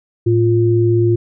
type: tone pair together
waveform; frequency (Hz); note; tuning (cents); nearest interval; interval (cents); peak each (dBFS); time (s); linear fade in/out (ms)
sine; 111.33 / 349.2; A2 / F4; +21 / 0; octave + minor sixth; 1979; -13; 0.26-1.16; 10
effects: none